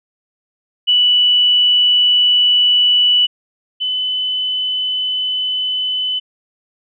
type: tone pair in turn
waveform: sine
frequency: 2960 / 3015 Hz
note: F#7 / F#7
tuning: 0 / +32 cents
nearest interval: unison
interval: 32 cents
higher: second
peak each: -9 / -16 dBFS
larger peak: first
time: 0.87-3.27 / 3.8-6.2 s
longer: neither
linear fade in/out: 20 ms
effects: none